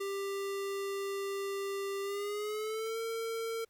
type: tone with pitch glide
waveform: square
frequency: 395.2 to 454 Hz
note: G4 to A#4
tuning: +14 to -46 cents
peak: -35 dBFS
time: 0-3.65 s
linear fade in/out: 10 ms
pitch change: +240 cents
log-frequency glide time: 2.02-2.99 s
effects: pink hiss -74 dBFS RMS until 3.69 s